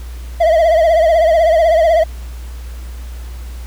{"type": "tone with vibrato", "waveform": "triangle", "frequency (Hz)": 654, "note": "E5", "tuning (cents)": -14, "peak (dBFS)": -6, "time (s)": [0.4, 2.04], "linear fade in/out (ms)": 10, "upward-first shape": "triangle", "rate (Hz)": 16, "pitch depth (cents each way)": 110, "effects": ["added 60 Hz sine -25 dBFS peak until 3.66 s", "pink hiss -41 dBFS RMS until 3.66 s"]}